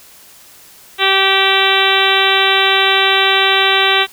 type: harmonic tone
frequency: 387.2 Hz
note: G4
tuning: 21 cents flat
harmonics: 1 / 2 / 3 / 4 / 5 / 6 / 7 / 8 / 9 / 10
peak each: -19 / -19 / -19 / -19 / -19 / -19 / -19 / -19 / -19 / -19 dBFS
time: 0.98-4.07 s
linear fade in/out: 50 ms
effects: white hiss -42 dBFS RMS until 4.12 s